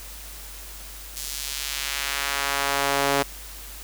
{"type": "tone with high-pass filter sweep", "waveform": "sawtooth", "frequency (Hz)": 140, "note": "C#3", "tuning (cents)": 18, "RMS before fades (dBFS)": -26, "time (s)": [1.16, 3.23], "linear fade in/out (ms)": 10, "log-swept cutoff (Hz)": [6200, 430], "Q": 0.81, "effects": ["added 50 Hz sine -41 dBFS peak until 3.83 s", "white hiss -41 dBFS RMS until 3.83 s"]}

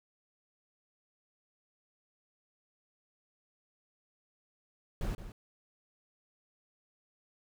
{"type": "noise with echo", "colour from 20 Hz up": "brown", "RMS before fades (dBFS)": -34, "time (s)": [5.01, 5.15], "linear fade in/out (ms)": 2, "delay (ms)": 170, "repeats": 1, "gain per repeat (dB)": -11, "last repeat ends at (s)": 5.32, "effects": []}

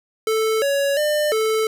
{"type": "tone with pitch steps", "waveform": "square", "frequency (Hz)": [440.2, 560, 600, 438.6], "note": ["A4", "C#5", "D5", "A4"], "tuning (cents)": [1, 18, 37, -6], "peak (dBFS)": -18, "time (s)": [0.27, 1.67], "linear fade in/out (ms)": 2, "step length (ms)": 350, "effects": []}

